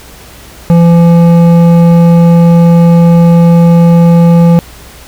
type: tone with hard clipping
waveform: sine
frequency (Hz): 169.7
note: F3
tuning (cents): -49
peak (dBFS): -3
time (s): 0.7-4.59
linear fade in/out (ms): 0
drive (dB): 10
effects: added 60 Hz sine -36 dBFS peak until 5.07 s + pink hiss -33 dBFS RMS until 5.07 s